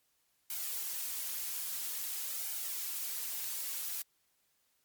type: noise with flanger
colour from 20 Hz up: blue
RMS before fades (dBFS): -38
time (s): 0.5-4.02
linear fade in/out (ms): 2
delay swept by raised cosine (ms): 1.3 to 5.8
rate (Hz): 0.5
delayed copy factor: +0.5
effects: white hiss -75 dBFS RMS until 4.84 s + MP3 96 kbps